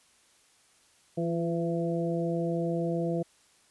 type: harmonic tone with a mistuned harmonic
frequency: 167.9 Hz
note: E3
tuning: 32 cents sharp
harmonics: 1 / 2 / 3 / 4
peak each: -30 / -32 / -33 / -36 dBFS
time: 1.17-3.23 s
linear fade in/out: 10 ms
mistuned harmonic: 2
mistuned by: +26 cents
effects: white hiss -63 dBFS RMS until 3.7 s + resampled to 24000 Hz